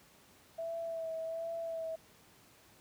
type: tone with vibrato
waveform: sine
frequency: 657 Hz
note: E5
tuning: 6 cents flat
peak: -36 dBFS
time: 0.58-1.96 s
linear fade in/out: 10 ms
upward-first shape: sine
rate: 1.3 Hz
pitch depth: 26 cents each way
effects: pink hiss -62 dBFS RMS until 2.8 s + high-pass 80 Hz 12 dB/octave